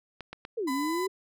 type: clicks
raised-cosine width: 0.3 ms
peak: -23 dBFS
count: 3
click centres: 0.207 / 0.33 / 0.451 s
type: exponential two-way sweep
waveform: sine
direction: down then up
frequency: 491.2 to 260 to 390.9 Hz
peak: -28 dBFS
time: 0.57-1.08 s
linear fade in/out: 10 ms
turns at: 0.71 s
type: tone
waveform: 35% pulse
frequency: 1003 Hz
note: B5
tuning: 26 cents sharp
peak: -30 dBFS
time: 0.67-1.07 s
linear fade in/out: 10 ms
effects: none